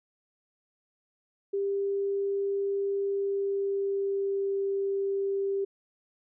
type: tone with pitch glide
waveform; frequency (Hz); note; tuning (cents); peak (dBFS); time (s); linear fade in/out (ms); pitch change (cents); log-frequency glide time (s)
sine; 397.1 to 393.9; G4 to G4; +22 to +8; -26; 1.53-5.65; 10; -14; 3.02-4.58
effects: none